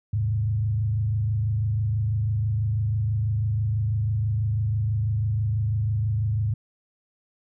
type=tone with frequency modulation; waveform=sine; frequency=106.5 Hz; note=G#2; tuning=44 cents sharp; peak=-21 dBFS; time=0.13-6.54 s; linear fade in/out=5 ms; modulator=26.1 Hz; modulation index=0.66; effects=none